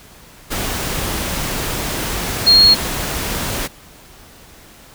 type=tone in noise; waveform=sine; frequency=4274 Hz; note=C8; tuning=36 cents sharp; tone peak=-6 dBFS; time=2.46-2.75 s; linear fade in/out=20 ms; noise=pink; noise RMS=-22 dBFS; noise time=0.5-3.68 s; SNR=+13 dB; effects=pink hiss -43 dBFS RMS until 4.94 s